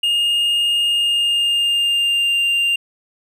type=tone with pitch glide; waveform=triangle; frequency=2837 to 2791 Hz; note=F7 to F7; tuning=+27 to -2 cents; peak=-13 dBFS; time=0.03-2.76 s; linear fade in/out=5 ms; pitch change=-29 cents; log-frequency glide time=0.86-2.42 s; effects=none